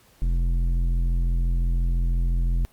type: tone with tanh clipping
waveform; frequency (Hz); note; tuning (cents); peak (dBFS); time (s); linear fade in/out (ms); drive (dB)
triangle; 42.91; F1; -30; -21; 0.22-2.65; 0; 14
effects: pink hiss -57 dBFS RMS until 2.72 s + Opus 48 kbps